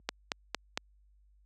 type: click train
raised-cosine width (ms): 0.2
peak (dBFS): -13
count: 4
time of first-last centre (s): 0.09-0.775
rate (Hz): 4.38
effects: added 50 Hz sine -37 dBFS peak until 1.45 s + high-pass 200 Hz 12 dB/octave